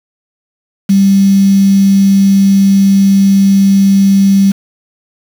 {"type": "tone with quantisation", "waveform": "sine", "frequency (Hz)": 196, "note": "G3", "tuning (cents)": 0, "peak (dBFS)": -4, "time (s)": [0.89, 4.52], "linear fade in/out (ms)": 10, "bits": 4, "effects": []}